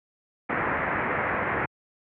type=low-pass noise; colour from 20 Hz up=white; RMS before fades=-27 dBFS; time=0.49-1.66 s; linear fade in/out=10 ms; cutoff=2100 Hz; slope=48 dB/octave; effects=high-pass 80 Hz 12 dB/octave